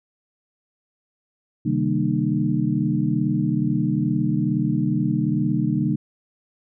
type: tone cluster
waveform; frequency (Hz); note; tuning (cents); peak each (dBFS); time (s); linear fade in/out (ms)
sine; 132.7 / 155 / 194 / 231 / 302.6; C3 / D#3 / G3 / A#3 / D#4; +25 / -6 / -18 / -16 / -48; -25; 1.65-5.96; 10
effects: none